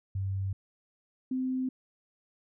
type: tone pair in turn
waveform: sine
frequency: 96.7 / 258.2 Hz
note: G2 / C4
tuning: -23 / -23 cents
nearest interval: octave + perfect fourth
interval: 1700 cents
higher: second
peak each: -29 / -28 dBFS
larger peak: second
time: 0.15-0.53 / 1.31-1.69 s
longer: neither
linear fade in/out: 5 ms
effects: none